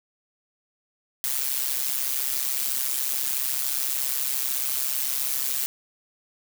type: noise with amplitude modulation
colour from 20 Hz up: blue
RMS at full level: -23 dBFS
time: 1.24-5.66 s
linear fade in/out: 0 ms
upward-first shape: sine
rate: 134 Hz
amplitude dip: 80%
effects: none